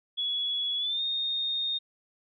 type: tone with pitch glide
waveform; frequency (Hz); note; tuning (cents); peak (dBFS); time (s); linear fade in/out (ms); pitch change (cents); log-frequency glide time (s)
sine; 3378 to 3684; G#7 to A#7; +29 to -21; -27; 0.17-1.79; 20; +150; 0.78-1.02
effects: none